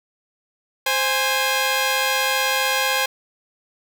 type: tone pair together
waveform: 10% pulse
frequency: 524 / 823.9 Hz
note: C5 / G#5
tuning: +2 / -14 cents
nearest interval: minor sixth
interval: 784 cents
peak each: -13 dBFS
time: 0.86-3.06 s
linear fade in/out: 5 ms
effects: none